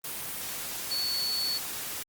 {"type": "tone in noise", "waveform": "sine", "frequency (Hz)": 4435, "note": "C#8", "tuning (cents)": 0, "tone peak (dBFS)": -28, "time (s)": [0.91, 1.58], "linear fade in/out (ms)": 5, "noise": "white", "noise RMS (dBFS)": -36, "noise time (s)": [0.04, 2.03], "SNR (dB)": 5, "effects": ["Opus 32 kbps"]}